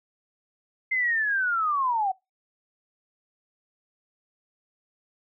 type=linear sweep; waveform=sine; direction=down; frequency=2093 to 737 Hz; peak=-22 dBFS; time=0.91-2.12 s; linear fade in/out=10 ms; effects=noise-tail reverb RT60 0.2 s tail -22 dB re dry